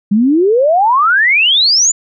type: exponential sweep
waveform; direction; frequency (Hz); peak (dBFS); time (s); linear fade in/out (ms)
sine; up; 195.2 to 7190; -7; 0.11-1.92; 10
effects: none